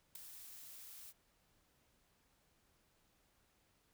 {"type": "noise with ADSR envelope", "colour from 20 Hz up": "blue", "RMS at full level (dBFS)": -44, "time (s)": [0.15, 1.13], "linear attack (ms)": 6, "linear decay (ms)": 5, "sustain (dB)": -10, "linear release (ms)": 35, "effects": ["pink hiss -75 dBFS RMS until 3.93 s"]}